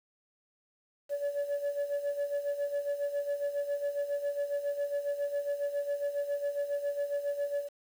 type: tone with tremolo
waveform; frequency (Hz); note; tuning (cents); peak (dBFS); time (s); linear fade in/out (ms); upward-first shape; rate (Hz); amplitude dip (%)
sine; 572; D5; -46; -25; 1.09-7.69; 50; sine; 7.3; 75
effects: tanh soft clip ceiling -27 dBFS + 9-bit